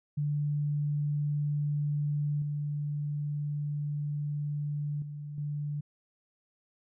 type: tone with level steps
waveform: sine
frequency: 146.83 Hz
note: D3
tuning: in tune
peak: -27 / -30 / -37 / -31 dBFS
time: 0.17-5.81 s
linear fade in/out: 10 ms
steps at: 2.42 / 5.02 / 5.38 s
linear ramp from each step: 2 ms
effects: none